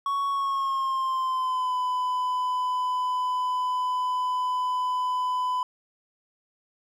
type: tone with pitch glide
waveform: triangle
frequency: 1113 to 1003.1 Hz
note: C#6 to B5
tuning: +7 to +27 cents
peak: -22 dBFS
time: 0.06-5.63 s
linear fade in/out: 2 ms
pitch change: -180 cents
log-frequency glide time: 0.29-1.76 s
effects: none